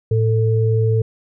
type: tone pair together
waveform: sine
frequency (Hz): 111.1 / 444.4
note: A2 / A4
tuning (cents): +17 / +17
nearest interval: 2 octaves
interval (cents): 2400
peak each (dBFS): -14 / -20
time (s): 0.11-1.02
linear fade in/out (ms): 5
effects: none